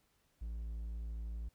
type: tone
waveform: triangle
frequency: 56.1 Hz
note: A1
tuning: 34 cents sharp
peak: -37 dBFS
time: 0.41-1.49 s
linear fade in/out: 10 ms
effects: pink hiss -75 dBFS RMS until 1.54 s